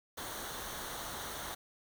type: noise with comb filter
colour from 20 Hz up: pink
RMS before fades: -42 dBFS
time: 0.17-1.55 s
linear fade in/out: 10 ms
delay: 0.4 ms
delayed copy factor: -0.6
effects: none